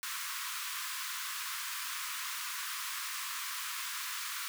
pink high-pass noise, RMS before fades -39 dBFS, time 0.03-4.48 s, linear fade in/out 0 ms, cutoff 1000 Hz, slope 96 dB/octave, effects none

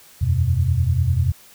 sine chord, E suspended second, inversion none, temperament equal with one note detuned, 82.41 / 92.5 / 125.77 Hz, E2 / F#2 / B2, 0 / 0 / +32 cents, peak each -20 dBFS, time 0.21-1.32 s, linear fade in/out 10 ms, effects white hiss -48 dBFS RMS until 1.54 s

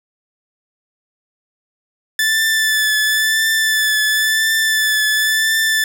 sawtooth tone with vibrato, 1751 Hz, A6, 9 cents flat, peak -10 dBFS, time 2.19-5.84 s, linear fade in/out 2 ms, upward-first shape triangle, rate 0.96 Hz, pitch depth 27 cents each way, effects none

